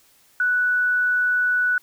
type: tone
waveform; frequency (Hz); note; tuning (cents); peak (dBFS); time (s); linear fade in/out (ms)
sine; 1480; F#6; 0; -17; 0.4-1.78; 2
effects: white hiss -57 dBFS RMS until 1.82 s